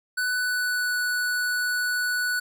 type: tone with pitch glide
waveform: square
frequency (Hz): 1494 to 1479.4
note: F#6 to F#6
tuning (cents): +16 to -1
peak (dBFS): -24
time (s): 0.17-2.4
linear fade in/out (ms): 10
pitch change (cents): -17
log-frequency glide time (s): 0.35-0.97
effects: 11-bit